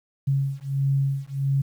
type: beating tone pair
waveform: sine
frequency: 136.8 / 138.3 Hz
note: C#3 / C#3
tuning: -23 / -4 cents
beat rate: 1.5 Hz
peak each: -24 dBFS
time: 0.27-1.62 s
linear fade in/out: 10 ms
effects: 9-bit